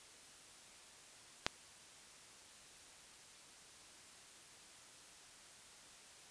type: click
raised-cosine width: 0.2 ms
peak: -14 dBFS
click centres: 1.465 s
effects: white hiss -59 dBFS RMS until 6.3 s + resampled to 22050 Hz